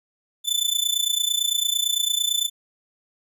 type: tone with amplitude modulation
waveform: sawtooth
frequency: 3513 Hz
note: A7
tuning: 3 cents flat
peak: -14 dBFS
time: 0.44-2.5 s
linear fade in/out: 50 ms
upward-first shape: sine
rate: 28.9 Hz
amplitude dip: 85%
effects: none